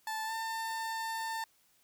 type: tone with pitch glide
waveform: 30% pulse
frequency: 878 to 898 Hz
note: A5 to A5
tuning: -4 to +35 cents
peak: -32 dBFS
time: 0.07-1.44 s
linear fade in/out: 2 ms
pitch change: +39 cents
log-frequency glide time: 0.25-0.33 s
effects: white hiss -69 dBFS RMS until 1.83 s